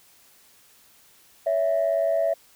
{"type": "tone pair together", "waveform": "sine", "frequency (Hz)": [562.1, 660], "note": ["C#5", "E5"], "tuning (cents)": [24, 2], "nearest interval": "minor third", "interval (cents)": 278, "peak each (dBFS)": [-24, -20], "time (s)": [1.46, 2.34], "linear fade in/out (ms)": 10, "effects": ["tanh soft clip ceiling -15 dBFS", "white hiss -56 dBFS RMS until 2.55 s"]}